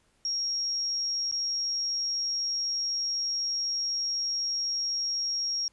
sine tone with dropouts, 5588 Hz, F8, in tune, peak -27 dBFS, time 0.25-5.68 s, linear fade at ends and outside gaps 1 ms, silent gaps 1.313-1.324 s, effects pink hiss -68 dBFS RMS until 5.72 s + resampled to 24000 Hz

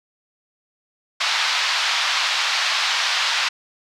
white band-pass noise, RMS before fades -21 dBFS, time 1.2-3.49 s, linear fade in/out 10 ms, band 830 to 4700 Hz, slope 24 dB/octave, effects none

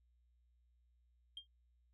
sine tone with exponential decay, 3200 Hz, G7, 35 cents sharp, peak -40 dBFS, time 1.37-1.47 s, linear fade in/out 2 ms, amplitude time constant 20 ms, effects tanh soft clip ceiling -41 dBFS + added 60 Hz sine -70 dBFS peak until 1.93 s

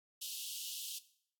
pink high-pass noise, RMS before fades -43 dBFS, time 0.21-0.99 s, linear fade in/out 10 ms, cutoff 2800 Hz, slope 96 dB/octave, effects noise-tail reverb RT60 0.6 s tail -17 dB re dry + AAC 64 kbps

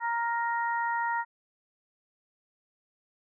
harmonic tone, 467.2 Hz, A#4, 4 cents sharp, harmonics 2 / 3 / 4, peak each -28 / -35 / -34 dBFS, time 0-1.25 s, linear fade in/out 50 ms, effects none

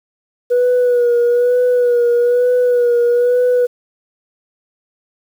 sine tone with vibrato, 486.6 Hz, B4, 26 cents flat, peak -8 dBFS, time 0.5-3.67 s, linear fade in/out 20 ms, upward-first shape sine, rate 1.1 Hz, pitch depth 35 cents each way, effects tanh soft clip ceiling -8 dBFS + 7-bit

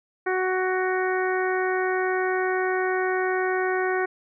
harmonic tone, 371.6 Hz, F#4, 7 cents sharp, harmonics 1 / 2 / 3 / 4 / 5 / 6, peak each -24 / -29 / -33 / -30 / -31 / -38 dBFS, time 0.26-4.06 s, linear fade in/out 10 ms, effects none

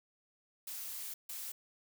blue noise bursts at uneven times, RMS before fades -43 dBFS, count 2, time 0.67-1.14 / 1.29-1.52 s, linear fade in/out 5 ms, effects none

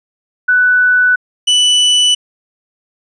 sine / 40% pulse tone pair in turn, 1490 / 2975 Hz, F#6 / F#7, +12 / +9 cents, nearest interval octave, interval 1197 cents, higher second, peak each -7 dBFS, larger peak neither, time 0.48-1.16 / 1.47-2.15 s, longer neither, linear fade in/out 10 ms, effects resampled to 22050 Hz

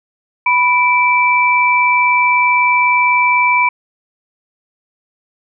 sine tone pair together, 987.8 / 2328 Hz, B5 / D7, 0 / -16 cents, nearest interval octave + minor third, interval 1484 cents, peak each -12 dBFS, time 0.46-3.69 s, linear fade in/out 5 ms, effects none

